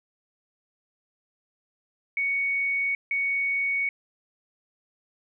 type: tone pair in turn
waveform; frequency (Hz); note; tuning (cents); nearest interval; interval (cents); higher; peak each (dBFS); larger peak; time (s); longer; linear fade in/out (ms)
sine; 2229 / 2229; C#7 / C#7; +9 / +9; unison; 0; neither; -23 / -23; neither; 2.17-2.95 / 3.11-3.89; neither; 2
effects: none